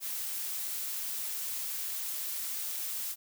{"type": "noise", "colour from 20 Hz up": "blue", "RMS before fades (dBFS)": -36, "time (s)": [0, 3.16], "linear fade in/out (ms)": 50, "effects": []}